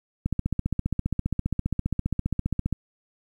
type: click train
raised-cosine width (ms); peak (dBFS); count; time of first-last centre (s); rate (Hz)
5; -12; 38; 0.26-2.727; 15
effects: 9-bit